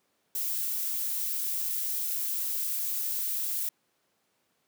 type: noise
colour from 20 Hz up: violet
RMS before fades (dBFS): -31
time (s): 0.35-3.69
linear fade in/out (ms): 2
effects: pink hiss -73 dBFS RMS until 4.67 s + high-pass 200 Hz 12 dB/octave